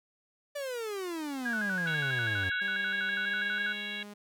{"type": "exponential sweep", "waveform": "45% pulse", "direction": "down", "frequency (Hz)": [590, 90], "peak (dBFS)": -34, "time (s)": [0.55, 2.5], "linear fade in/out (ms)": 10}
{"type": "tone with vibrato", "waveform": "sine", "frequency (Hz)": 1561, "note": "G6", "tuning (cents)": -8, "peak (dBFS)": -30, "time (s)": [1.45, 3.73], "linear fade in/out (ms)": 10, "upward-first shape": "square", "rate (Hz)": 6.1, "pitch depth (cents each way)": 85}
{"type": "harmonic tone", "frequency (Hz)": 554.4, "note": "C#5", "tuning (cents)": 0, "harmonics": [3, 4, 5, 6, 7], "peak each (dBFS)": [-40, -41, -42, -43, -43], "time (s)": [1.87, 4.03], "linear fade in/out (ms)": 2}
{"type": "tone with pitch glide", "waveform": "sawtooth", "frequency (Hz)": [196, 206.1], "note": ["G3", "G#3"], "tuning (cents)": [0, -13], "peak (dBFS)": -40, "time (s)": [2.61, 4.14], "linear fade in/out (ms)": 10, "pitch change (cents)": 87, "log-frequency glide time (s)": [3.09, 3.7]}
{"effects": []}